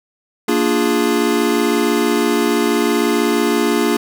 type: chord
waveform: square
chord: Bb dominant seventh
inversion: none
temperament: equal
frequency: 233.1 / 293.7 / 349.2 / 415.3 Hz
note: Bb3 / D4 / F4 / Ab4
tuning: 0 / 0 / 0 / 0 cents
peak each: -20 dBFS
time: 0.48-3.97 s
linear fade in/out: 5 ms
effects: none